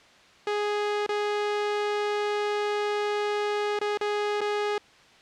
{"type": "tone with dropouts", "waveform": "sawtooth", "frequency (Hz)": 415.3, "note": "G#4", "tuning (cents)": 0, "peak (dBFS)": -21, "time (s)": [0.47, 4.78], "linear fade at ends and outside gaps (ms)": 2, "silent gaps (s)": [[1.064, 1.091], [3.79, 3.813], [3.974, 4.011], [4.407, 4.414]], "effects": ["white hiss -54 dBFS RMS until 5.21 s", "low-pass 4000 Hz 12 dB/octave"]}